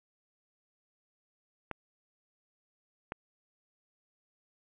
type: clicks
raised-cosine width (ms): 0.5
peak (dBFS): -21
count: 2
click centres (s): 1.713 / 3.121
effects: resampled to 8000 Hz + 8-bit